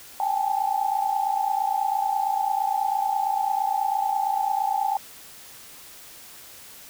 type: tone cluster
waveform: sine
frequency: 781 / 810 / 867 Hz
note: G5 / G#5 / A5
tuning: -7 / -43 / -26 cents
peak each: -26 dBFS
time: 0.2-4.97 s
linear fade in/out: 2 ms
effects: white hiss -45 dBFS RMS until 6.89 s